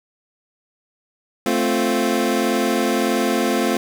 25% pulse chord, F major, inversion first, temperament equal, 220 / 261.6 / 349.2 Hz, A3 / C4 / F4, 0 / 0 / 0 cents, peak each -18 dBFS, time 1.46-3.77 s, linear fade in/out 2 ms, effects none

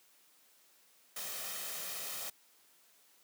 white noise with comb filter, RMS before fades -41 dBFS, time 1.16-2.3 s, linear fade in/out 5 ms, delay 1.6 ms, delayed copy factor +0.5, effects white hiss -66 dBFS RMS until 3.23 s + high-pass 200 Hz 12 dB/octave

